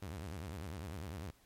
sawtooth tone with vibrato, 86.4 Hz, F2, 18 cents flat, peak -38 dBFS, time 0.02-1.31 s, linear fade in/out 5 ms, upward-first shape sine, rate 10 Hz, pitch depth 280 cents each way, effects pink hiss -68 dBFS RMS until 1.45 s + MP3 64 kbps

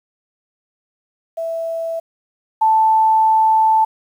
sine tone pair in turn, 659.3 / 880.1 Hz, E5 / A5, 0 / 0 cents, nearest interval perfect fourth, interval 500 cents, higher second, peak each -20 / -10 dBFS, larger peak second, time 1.37-2 / 2.61-3.85 s, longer second, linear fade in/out 10 ms, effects 8-bit

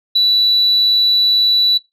sine tone, 3951 Hz, B7, in tune, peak -8 dBFS, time 0.15-1.78 s, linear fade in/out 10 ms, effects noise-tail reverb RT60 0.2 s tail -19 dB re dry + tanh soft clip ceiling -6 dBFS

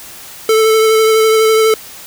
square tone with vibrato, 440 Hz, A4, in tune, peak -8 dBFS, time 0.49-1.74 s, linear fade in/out 2 ms, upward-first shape sine, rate 12 Hz, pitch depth 16 cents each way, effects white hiss -33 dBFS RMS until 2.06 s

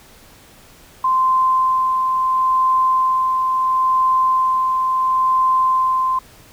sine tone with tremolo, 1039 Hz, C6, 12 cents flat, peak -12 dBFS, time 1.04-6.19 s, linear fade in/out 5 ms, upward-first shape sine, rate 0.73 Hz, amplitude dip 30%, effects pink hiss -46 dBFS RMS until 6.52 s

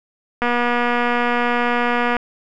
click train, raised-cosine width 0.5 ms, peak -5 dBFS, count 422, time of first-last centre 0.42-2.167 s, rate 241 Hz, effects none

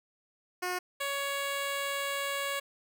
10% pulse tone pair in turn, 361.6 / 558.9 Hz, F#4 / C#5, -40 / +14 cents, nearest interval minor sixth, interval 754 cents, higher second, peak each -23 dBFS, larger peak neither, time 0.62-0.79 / 1-2.6 s, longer second, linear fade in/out 10 ms, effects none

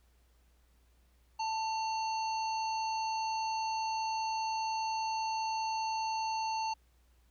harmonic tone with a mistuned harmonic, 885 Hz, A5, 10 cents sharp, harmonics 1 / 3 / 5 / 7, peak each -32 / -44 / -43 / -49 dBFS, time 1.39-6.74 s, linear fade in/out 10 ms, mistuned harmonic 3, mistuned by +55 cents, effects added 60 Hz sine -64 dBFS peak until 7.3 s + pink hiss -73 dBFS RMS until 7.3 s

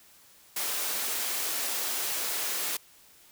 white high-pass noise, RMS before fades -31 dBFS, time 0.56-2.77 s, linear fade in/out 5 ms, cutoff 310 Hz, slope 12 dB/octave, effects white hiss -57 dBFS RMS until 3.31 s

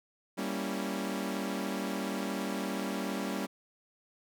sawtooth chord, G diminished seventh, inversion none, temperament equal, 196 / 233.1 / 277.2 / 329.6 Hz, G3 / Bb3 / Db4 / Fb4, 0 / 0 / 0 / 0 cents, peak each -32 / -35 / -34 / -38 dBFS, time 0.37-3.47 s, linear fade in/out 20 ms, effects none

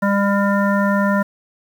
harmonic tone, 200.3 Hz, G3, 38 cents sharp, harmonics 1 / 3 / 5 / 7 / 9, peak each -16 / -21 / -23 / -24 / -26 dBFS, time 0.02-1.23 s, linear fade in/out 10 ms, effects 7-bit

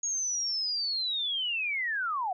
sine linear sweep, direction down, 6645 to 699 Hz, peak -28 dBFS, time 0.03-2.33 s, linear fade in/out 5 ms, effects none

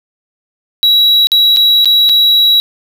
triangle tone with dropouts, 3887 Hz, B7, 28 cents flat, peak -4 dBFS, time 0.83-2.6 s, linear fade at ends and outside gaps 0 ms, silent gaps 1.27-1.318 / 1.563-1.57 / 1.846-1.856 / 2.091-2.095 s, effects none

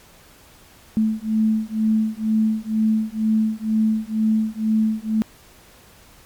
sine beating tone pair, 217.6 / 219.7 Hz, A3 / A3, -19 / -2 cents, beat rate 2.1 Hz, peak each -20 dBFS, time 0.97-5.22 s, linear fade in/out 0 ms, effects pink hiss -49 dBFS RMS until 6.25 s + MP3 96 kbps

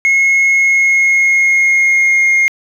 sine tone with pitch glide, 2169 to 2135 Hz, C#7 to C7, -38 to +34 cents, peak -5 dBFS, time 0.05-2.48 s, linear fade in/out 0 ms, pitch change -28 cents, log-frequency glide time 0.51-2.31 s, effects tanh soft clip ceiling -7 dBFS + 7-bit

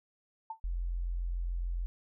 sine tone with exponential decay, 892 Hz, A5, 23 cents sharp, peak -33 dBFS, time 0.5-0.6 s, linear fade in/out 5 ms, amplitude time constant 21 ms
sine tone, 43.5 Hz, F1, 6 cents flat, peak -31 dBFS, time 0.64-1.86 s, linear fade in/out 0 ms
effects none

